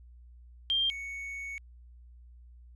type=tone pair in turn; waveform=sine / triangle; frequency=3185 / 2221 Hz; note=G7 / C#7; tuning=+27 / +3 cents; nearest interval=tritone; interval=624 cents; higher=first; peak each=-25 / -35 dBFS; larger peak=first; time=0.7-0.9 / 0.9-1.58 s; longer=second; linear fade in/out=0 ms; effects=added 60 Hz sine -50 dBFS peak until 2.75 s + resampled to 24000 Hz